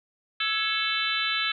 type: harmonic tone with a mistuned harmonic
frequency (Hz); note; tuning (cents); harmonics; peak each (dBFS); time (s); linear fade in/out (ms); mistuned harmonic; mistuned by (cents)
440; A4; 0; 3 / 4 / 5 / 6 / 7 / 8 / 9; -32 / -32 / -32 / -32 / -32 / -32 / -32; 0.4-1.52; 5; 4; -89
effects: none